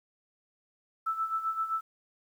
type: tone with tremolo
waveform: sine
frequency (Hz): 1318.5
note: E6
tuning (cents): 0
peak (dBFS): -26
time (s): 1.06-1.81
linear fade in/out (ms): 10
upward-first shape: sine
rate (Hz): 7.7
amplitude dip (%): 70
effects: 10-bit